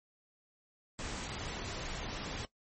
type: noise with dropouts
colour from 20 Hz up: pink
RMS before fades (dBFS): -40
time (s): 0.99-2.45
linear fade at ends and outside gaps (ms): 0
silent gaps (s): 1.285-1.289
effects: noise-tail reverb RT60 0.1 s tail -19 dB re dry + MP3 32 kbps